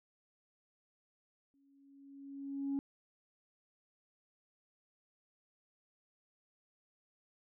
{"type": "tone with exponential growth", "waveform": "sine", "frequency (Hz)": 277.2, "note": "C#4", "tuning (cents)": 0, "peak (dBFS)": -30, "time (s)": [1.54, 2.79], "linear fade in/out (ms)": 0, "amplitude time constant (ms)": 270, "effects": ["tanh soft clip ceiling -30 dBFS"]}